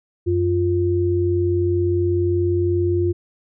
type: tone pair together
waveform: sine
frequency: 92.5 / 349.6 Hz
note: F#2 / F4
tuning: 0 / +2 cents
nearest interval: octave + major seventh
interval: 2302 cents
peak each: -20 / -18 dBFS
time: 0.26-3.13 s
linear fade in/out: 20 ms
effects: none